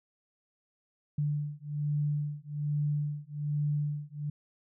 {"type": "beating tone pair", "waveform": "sine", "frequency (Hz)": [146.83, 148.03], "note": ["D3", "D3"], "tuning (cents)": [0, 14], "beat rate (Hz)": 1.2, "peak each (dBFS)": [-32, -32], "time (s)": [1.18, 4.3], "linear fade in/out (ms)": 5, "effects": []}